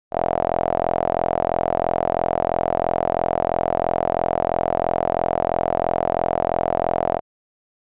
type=tone with band-pass filter; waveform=sawtooth; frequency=43 Hz; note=F1; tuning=26 cents flat; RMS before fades=-21 dBFS; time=0.11-7.21 s; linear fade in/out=50 ms; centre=680 Hz; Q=5.7; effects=resampled to 8000 Hz